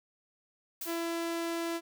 blue noise with exponential decay, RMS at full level -36 dBFS, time 0.81-1.21 s, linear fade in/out 5 ms, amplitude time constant 86 ms
sawtooth tone, 335.2 Hz, E4, 29 cents sharp, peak -28 dBFS, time 0.85-1.81 s, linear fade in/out 50 ms
effects none

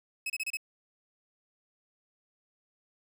40% pulse tone bursts, 2570 Hz, E7, 45 cents flat, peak -30 dBFS, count 5, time 0.26-0.571 s, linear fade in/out 5 ms, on 39 ms, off 29 ms, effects none

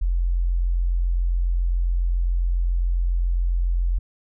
sine tone, 43.65 Hz, F1, in tune, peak -18 dBFS, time 0.01-3.99 s, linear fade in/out 10 ms, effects none

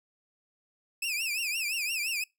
sawtooth tone with vibrato, 2557 Hz, D#7, 47 cents sharp, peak -26 dBFS, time 1.02-2.24 s, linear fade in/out 5 ms, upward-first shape triangle, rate 5.8 Hz, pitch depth 180 cents each way, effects noise-tail reverb RT60 0.2 s tail -25 dB re dry

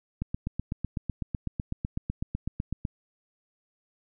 click train, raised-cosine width 5 ms, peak -17 dBFS, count 22, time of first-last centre 0.22-2.852 s, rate 7.98 Hz, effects none

